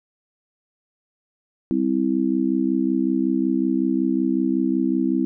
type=chord; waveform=sine; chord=C major; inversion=second; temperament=just; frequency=196.22 / 261.6 / 327 Hz; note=G3 / C4 / E4; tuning=+2 / 0 / -14 cents; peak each=-25 / -21 / -22 dBFS; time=1.71-5.25 s; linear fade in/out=0 ms; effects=none